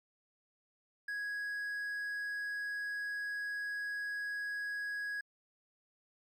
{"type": "tone", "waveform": "triangle", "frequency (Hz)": 1661.2, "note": "G#6", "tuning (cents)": 0, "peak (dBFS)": -34, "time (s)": [1.08, 5.21], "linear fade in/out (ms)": 5, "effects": ["MP3 96 kbps"]}